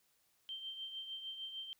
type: tone with tremolo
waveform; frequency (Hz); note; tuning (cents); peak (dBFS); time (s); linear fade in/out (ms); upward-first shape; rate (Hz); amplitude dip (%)
sine; 3136; G7; 0; -40; 0.49-1.73; 0; triangle; 6.6; 60
effects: white hiss -75 dBFS RMS until 1.79 s